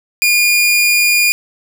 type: tone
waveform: sawtooth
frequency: 2427 Hz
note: D#7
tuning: 44 cents flat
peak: -6 dBFS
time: 0.22-1.32 s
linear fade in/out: 0 ms
effects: 7-bit